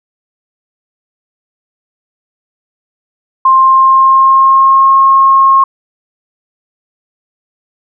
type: tone with pitch glide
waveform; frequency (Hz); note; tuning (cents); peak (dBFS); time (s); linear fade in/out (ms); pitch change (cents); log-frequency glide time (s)
sine; 1055 to 1079; C6 to C#6; +14 to -47; -3; 3.45-5.64; 5; +39; 3.56-4.95
effects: none